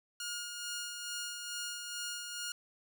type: tone with tremolo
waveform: 10% pulse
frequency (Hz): 1425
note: F6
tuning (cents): +34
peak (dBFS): -29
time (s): 0.2-2.52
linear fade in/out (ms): 2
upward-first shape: sine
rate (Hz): 2.3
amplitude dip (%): 40
effects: none